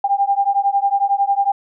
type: beating tone pair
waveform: sine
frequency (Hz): 792 / 803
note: G5 / G5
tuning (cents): +18 / +41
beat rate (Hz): 11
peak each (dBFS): -17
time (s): 0.04-1.52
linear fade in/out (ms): 5
effects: none